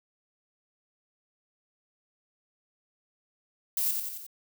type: noise with echo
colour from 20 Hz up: violet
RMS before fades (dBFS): -28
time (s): 3.77-3.91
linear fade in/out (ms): 2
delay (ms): 89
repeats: 4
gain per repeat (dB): -4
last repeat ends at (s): 4.266
effects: none